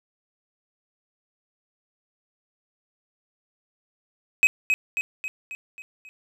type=tone with echo; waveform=triangle; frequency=2536 Hz; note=D#7; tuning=32 cents sharp; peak=-11 dBFS; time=4.43-4.47 s; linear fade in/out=0 ms; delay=270 ms; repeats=6; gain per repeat=-5 dB; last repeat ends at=6.09 s; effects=none